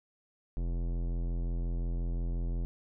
sine tone with tanh clipping, 42.83 Hz, F1, 33 cents flat, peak -32 dBFS, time 0.57-2.65 s, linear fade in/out 0 ms, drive 18 dB, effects none

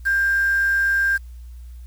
sine tone with quantisation, 1592 Hz, G6, 26 cents sharp, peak -16 dBFS, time 0.05-1.18 s, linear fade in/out 20 ms, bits 6, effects added 60 Hz sine -35 dBFS peak until 1.86 s + white hiss -60 dBFS RMS until 1.86 s

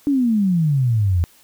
sine exponential sweep, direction down, 293.7 to 82.1 Hz, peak -14 dBFS, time 0.07-1.24 s, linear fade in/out 0 ms, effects white hiss -52 dBFS RMS until 1.43 s

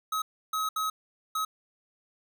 square tone bursts at uneven times, 1276 Hz, D#6, 43 cents sharp, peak -28 dBFS, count 4, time 0.12-0.22 / 0.53-0.69 / 0.76-0.9 / 1.35-1.45 s, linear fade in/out 5 ms, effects none

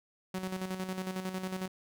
sawtooth tone with tremolo, 186.7 Hz, F#3, 16 cents sharp, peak -29 dBFS, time 0.34-1.68 s, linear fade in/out 5 ms, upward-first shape square, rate 11 Hz, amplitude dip 55%, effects none

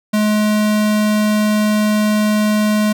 square tone, 211.9 Hz, G#3, 35 cents sharp, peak -13 dBFS, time 0.13-2.93 s, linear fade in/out 10 ms, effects none

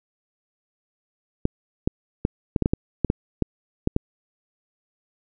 clicks, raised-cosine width 3 ms, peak -6 dBFS, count 12, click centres 1.454 / 1.875 / 2.251 / 2.562 / 2.623 / 2.659 / 2.735 / 3.047 / 3.101 / 3.423 / 3.874 / 3.964 s, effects none

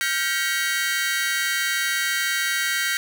sawtooth chord, G half-diminished seventh, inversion third, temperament equal with one note detuned, 1396.9 / 1568 / 1912.7 / 2217 Hz, F6 / G6 / Bb6 / Db7, 0 / 0 / +44 / 0 cents, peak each -27 / -22 / -22 / -26 dBFS, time 0.01-2.97 s, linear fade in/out 0 ms, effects none

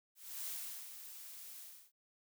blue noise with ADSR envelope, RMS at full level -42 dBFS, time 0.15-1.92 s, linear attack 310 ms, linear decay 420 ms, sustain -9 dB, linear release 310 ms, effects none

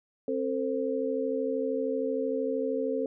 sine tone cluster, 265.8 / 452 / 525 Hz, C4 / A4 / C5, +27 / +47 / +6 cents, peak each -32 / -30 / -32 dBFS, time 0.28-3.06 s, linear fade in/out 2 ms, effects none

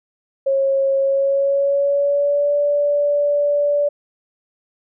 sine tone with pitch glide, 544 to 579.7 Hz, C#5 to D5, -33 to -23 cents, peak -14 dBFS, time 0.46-3.89 s, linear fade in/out 10 ms, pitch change +110 cents, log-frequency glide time 0.98-2.54 s, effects none

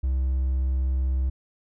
triangle tone with hard clipping, 65.41 Hz, C2, in tune, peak -22 dBFS, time 0.03-1.3 s, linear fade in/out 10 ms, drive 5 dB, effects none

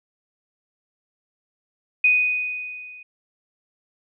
sine tone with level ramp, 2489 Hz, D#7, in tune, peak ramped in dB -12 to -40 dBFS, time 2.04-3.03 s, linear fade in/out 5 ms, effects none

